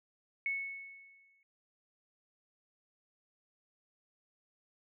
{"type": "tone with exponential decay", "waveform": "sine", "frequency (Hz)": 2205, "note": "C#7", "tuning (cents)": -10, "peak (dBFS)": -30, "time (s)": [0.46, 1.43], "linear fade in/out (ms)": 1, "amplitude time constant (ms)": 210, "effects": []}